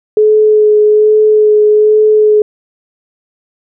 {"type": "tone with vibrato", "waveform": "sine", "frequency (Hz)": 425.9, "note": "G#4", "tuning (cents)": 44, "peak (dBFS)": -4, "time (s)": [0.17, 2.42], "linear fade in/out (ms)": 2, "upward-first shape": "sine", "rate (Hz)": 1.2, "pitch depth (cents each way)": 14, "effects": []}